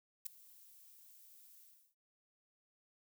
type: noise with ADSR envelope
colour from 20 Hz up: violet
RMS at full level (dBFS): -38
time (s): 0.25-1.95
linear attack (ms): 15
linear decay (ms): 4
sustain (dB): -23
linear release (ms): 340
effects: none